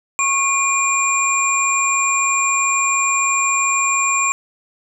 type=tone cluster; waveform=sine; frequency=1093 / 2397 / 7380 Hz; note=C#6 / D7 / A#8; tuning=-25 / +35 / -18 cents; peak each=-19 dBFS; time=0.19-4.32 s; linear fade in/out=0 ms; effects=none

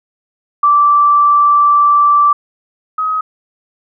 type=tone pair in turn; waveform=sine; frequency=1167 / 1265.8 Hz; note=D6 / D#6; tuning=-11 / +29 cents; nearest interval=minor second; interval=140 cents; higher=second; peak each=-6 / -13 dBFS; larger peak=first; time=0.63-2.33 / 2.98-3.21 s; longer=first; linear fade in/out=5 ms; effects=none

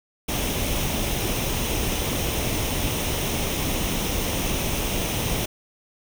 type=noise with comb filter; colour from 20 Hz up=pink; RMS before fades=-25 dBFS; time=0.28-5.46 s; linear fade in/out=10 ms; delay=0.33 ms; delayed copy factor=+0.5; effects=none

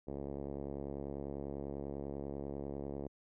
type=tone with low-pass filter; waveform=5% pulse; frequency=70.1 Hz; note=C#2; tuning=20 cents sharp; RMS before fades=-42 dBFS; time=0.07-3.08 s; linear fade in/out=10 ms; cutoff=450 Hz; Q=1.2; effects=none

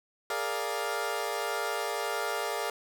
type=chord; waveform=20% pulse; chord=Bb dominant seventh; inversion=third; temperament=equal; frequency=415.3 / 466.2 / 587.3 / 698.5 Hz; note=Ab4 / Bb4 / D5 / F5; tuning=0 / 0 / 0 / 0 cents; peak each=-31 dBFS; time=0.3-2.7 s; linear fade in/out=2 ms; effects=none

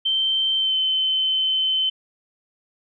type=tone with pitch glide; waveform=sine; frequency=3115 to 3067 Hz; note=G7 to G7; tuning=-12 to -38 cents; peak=-18 dBFS; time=0.05-1.9 s; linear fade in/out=10 ms; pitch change=-26 cents; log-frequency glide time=0.57-0.75 s; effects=none

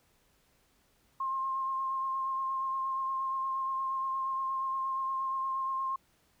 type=tone with vibrato; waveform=sine; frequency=1064 Hz; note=C6; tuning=29 cents sharp; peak=-30 dBFS; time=1.2-5.96 s; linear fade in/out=5 ms; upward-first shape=sine; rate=8.5 Hz; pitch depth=17 cents each way; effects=pink hiss -69 dBFS RMS until 6.4 s

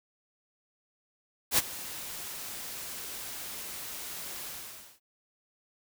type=noise with ADSR envelope; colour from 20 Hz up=white; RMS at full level=-22 dBFS; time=1.51-5 s; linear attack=70 ms; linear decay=28 ms; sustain=-18 dB; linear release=530 ms; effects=none

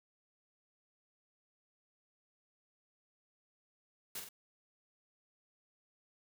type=noise with echo; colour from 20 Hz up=white; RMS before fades=-42 dBFS; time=4.15-4.2 s; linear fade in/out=5 ms; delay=45 ms; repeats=2; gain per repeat=-5 dB; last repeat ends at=4.29 s; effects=none

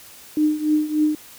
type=tone with tremolo; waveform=sine; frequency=304.6 Hz; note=D#4; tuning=37 cents flat; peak=-13 dBFS; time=0.37-1.15 s; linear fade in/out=2 ms; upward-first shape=triangle; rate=3.4 Hz; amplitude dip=85%; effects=white hiss -44 dBFS RMS until 1.38 s

